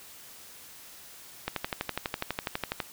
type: click train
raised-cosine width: 0.3 ms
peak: -13 dBFS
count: 17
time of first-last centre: 1.48-2.802 s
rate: 12.1 Hz
effects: white hiss -49 dBFS RMS until 2.92 s